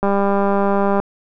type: click train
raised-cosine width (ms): 1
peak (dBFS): -5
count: 194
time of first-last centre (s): 0.03-1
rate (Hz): 199
effects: none